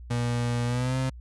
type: tone with pitch glide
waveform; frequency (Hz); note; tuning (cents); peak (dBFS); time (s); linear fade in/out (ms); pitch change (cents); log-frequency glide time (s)
35% pulse; 120 to 130.86; B2 to C3; -49 to +1; -23; 0.1-1.1; 10; +150; 0.66-0.97
effects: added 60 Hz sine -40 dBFS peak until 1.2 s + resampled to 24000 Hz